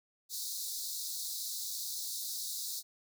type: high-pass noise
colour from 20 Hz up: pink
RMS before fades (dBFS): -39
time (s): 0.29-2.83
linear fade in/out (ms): 50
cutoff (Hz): 3800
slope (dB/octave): 96
effects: none